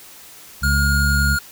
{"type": "harmonic tone", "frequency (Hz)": 70.8, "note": "C#2", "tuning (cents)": 37, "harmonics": [1, 2, 3], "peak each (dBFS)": [-17, -23, -27], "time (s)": [0.61, 1.38], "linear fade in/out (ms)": 50}
{"type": "tone", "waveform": "square", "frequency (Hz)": 1425, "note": "F6", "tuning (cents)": 34, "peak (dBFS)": -19, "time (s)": [0.63, 1.39], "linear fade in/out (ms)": 5}
{"effects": ["white hiss -42 dBFS RMS until 1.51 s"]}